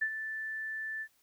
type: tone with ADSR envelope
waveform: sine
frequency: 1760 Hz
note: A6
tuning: in tune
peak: -26 dBFS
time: 0.01-1.08 s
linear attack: 12 ms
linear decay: 69 ms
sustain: -9 dB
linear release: 65 ms
effects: white hiss -70 dBFS RMS until 1.22 s